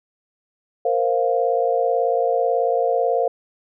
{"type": "chord", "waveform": "sine", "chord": "Bb suspended second", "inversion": "none", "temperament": "just", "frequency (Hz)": [466.2, 524.4, 699.2], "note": ["Bb4", "C5", "F5"], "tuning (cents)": [0, 4, 2], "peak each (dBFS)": -21, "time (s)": [0.85, 3.28], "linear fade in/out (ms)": 5, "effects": []}